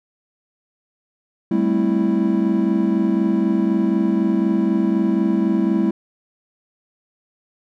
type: chord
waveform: triangle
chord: A minor seventh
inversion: third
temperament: equal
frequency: 196 / 220 / 261.6 / 329.6 Hz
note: G3 / A3 / C4 / E4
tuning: 0 / 0 / 0 / 0 cents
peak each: -18 / -19 / -23 / -18 dBFS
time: 1.51-5.91 s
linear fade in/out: 5 ms
effects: none